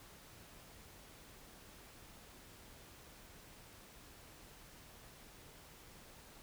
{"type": "silence", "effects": ["pink hiss -58 dBFS RMS until 6.42 s"]}